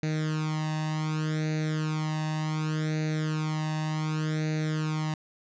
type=tone with flanger; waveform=sawtooth; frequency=155.4 Hz; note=D#3; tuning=2 cents flat; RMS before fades=-29 dBFS; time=0.03-5.14 s; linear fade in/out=2 ms; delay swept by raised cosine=0.47 to 1.1 ms; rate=0.67 Hz; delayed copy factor=+0.8; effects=resampled to 16000 Hz